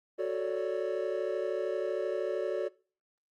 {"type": "chord", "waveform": "triangle", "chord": "D major seventh", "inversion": "first", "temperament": "equal", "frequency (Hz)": [370, 440, 554.4, 587.3], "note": ["F#4", "A4", "C#5", "D5"], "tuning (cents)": [0, 0, 0, 0], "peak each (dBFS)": [-32, -33, -34, -34], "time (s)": [0.18, 2.69], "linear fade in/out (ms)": 20, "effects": ["noise-tail reverb RT60 0.4 s tail -22 dB re dry", "Opus 32 kbps"]}